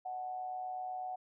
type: tone with amplitude modulation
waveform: sine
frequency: 740 Hz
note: F#5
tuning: in tune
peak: -35 dBFS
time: 0.05-1.16 s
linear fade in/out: 10 ms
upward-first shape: sine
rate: 128 Hz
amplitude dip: 50%
effects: none